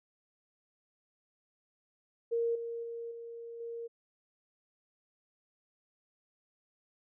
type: tone with level steps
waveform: sine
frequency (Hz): 465.3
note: A#4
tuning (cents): -3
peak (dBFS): -28 / -36 / -38 / -42 / -38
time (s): 2.31-3.88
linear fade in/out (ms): 20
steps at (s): 2.55 / 2.83 / 3.11 / 3.6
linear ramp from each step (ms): 5
effects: none